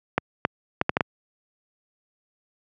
clicks, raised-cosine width 0.5 ms, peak -4 dBFS, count 6, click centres 0.18 / 0.451 / 0.814 / 0.894 / 0.969 / 1.008 s, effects high-pass 100 Hz 12 dB/octave

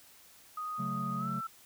sine tone with pitch glide, 1244.5 to 1333.8 Hz, D#6 to E6, 0 to +20 cents, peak -35 dBFS, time 0.57-1.47 s, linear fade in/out 5 ms, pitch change +120 cents, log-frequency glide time 1.18-1.28 s
triangle chord, F# minor, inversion second, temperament equal, 138.59 / 185 / 220 Hz, C#3 / F#3 / A3, 0 / 0 / 0 cents, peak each -37 dBFS, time 0.78-1.41 s, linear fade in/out 20 ms
effects white hiss -58 dBFS RMS until 1.65 s

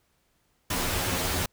pink noise with comb filter, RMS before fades -28 dBFS, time 0.7-1.46 s, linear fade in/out 5 ms, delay 11 ms, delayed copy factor +1, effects pink hiss -70 dBFS RMS until 1.52 s

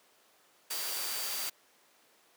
sine tone in noise, 4668 Hz, D8, 11 cents flat, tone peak -42 dBFS, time 0.7-1.5 s, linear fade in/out 10 ms, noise white, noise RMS -36 dBFS, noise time 0.7-1.5 s, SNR -9 dB, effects pink hiss -64 dBFS RMS until 2.36 s + high-pass 400 Hz 12 dB/octave

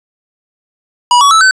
square tone with pitch steps, 972 / 1129.5 / 1312.5 / 1525.2 Hz, B5 / C#6 / E6 / G6, -28 / +32 / -8 / -48 cents, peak -5 dBFS, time 1.11-1.51 s, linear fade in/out 2 ms, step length 100 ms, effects resampled to 22050 Hz + 7-bit

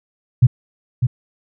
sine tone with echo, 123.47 Hz, B2, in tune, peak -5 dBFS, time 0.42-0.47 s, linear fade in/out 10 ms, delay 600 ms, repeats 1, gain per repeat -7 dB, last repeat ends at 1.07 s, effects none

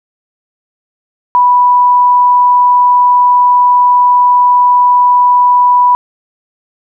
sine tone, 985 Hz, B5, 5 cents flat, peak -4 dBFS, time 1.35-5.95 s, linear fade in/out 0 ms, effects none

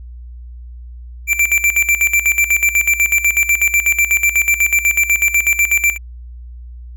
square tone with tremolo, 2349 Hz, D7, in tune, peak -10 dBFS, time 1.27-5.98 s, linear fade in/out 50 ms, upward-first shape square, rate 8.1 Hz, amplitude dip 75%, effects added 60 Hz sine -30 dBFS peak until 6.96 s

